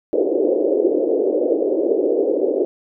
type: band-pass noise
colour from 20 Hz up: pink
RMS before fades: -18 dBFS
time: 0.13-2.65 s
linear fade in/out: 0 ms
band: 320 to 550 Hz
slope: 48 dB/octave
effects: none